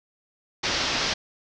white low-pass noise, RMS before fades -26 dBFS, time 0.63-1.14 s, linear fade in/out 10 ms, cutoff 5700 Hz, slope 48 dB/octave, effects none

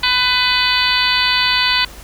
harmonic tone, 500 Hz, B4, 21 cents sharp, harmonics 2 / 3 / 4 / 5 / 6 / 7 / 8 / 9, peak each -21 / -21 / -21 / -21 / -21 / -21 / -21 / -21 dBFS, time 0.03-1.85 s, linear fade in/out 5 ms, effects added 50 Hz sine -36 dBFS peak until 2.03 s + pink hiss -38 dBFS RMS until 2.03 s

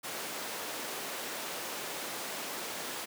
pink high-pass noise, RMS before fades -39 dBFS, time 0.03-3.06 s, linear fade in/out 20 ms, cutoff 360 Hz, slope 12 dB/octave, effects none

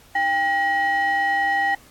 triangle ring-modulated tone, 554.4 Hz, C#5, in tune, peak -13 dBFS, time 0.15-1.75 s, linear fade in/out 5 ms, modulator 1350 Hz, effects pink hiss -51 dBFS RMS until 1.9 s + AAC 64 kbps

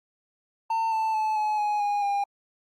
triangle tone with pitch steps, 900 / 883.5 / 867.3 / 851.5 / 835.9 / 820.6 / 805.5 Hz, A5 / A5 / A5 / G#5 / G#5 / G#5 / G5, +39 / +7 / -25 / +43 / +11 / -21 / +47 cents, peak -21 dBFS, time 0.7-2.24 s, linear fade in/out 5 ms, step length 220 ms, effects Opus 48 kbps

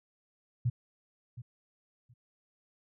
sine tone with echo, 121.2 Hz, B2, 32 cents flat, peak -25 dBFS, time 0.65-0.7 s, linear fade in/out 10 ms, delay 720 ms, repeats 2, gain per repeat -15 dB, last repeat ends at 2.14 s, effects none

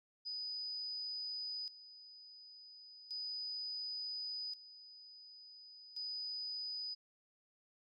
sine tone with tremolo, 4978 Hz, D#8, in tune, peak -40 dBFS, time 0.25-6.95 s, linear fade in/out 20 ms, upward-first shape square, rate 0.35 Hz, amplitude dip 80%, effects none

